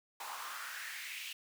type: noise with high-pass filter sweep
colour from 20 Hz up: pink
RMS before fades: -44 dBFS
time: 0.2-1.33 s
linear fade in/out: 5 ms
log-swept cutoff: 880 to 2800 Hz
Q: 3.8
effects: none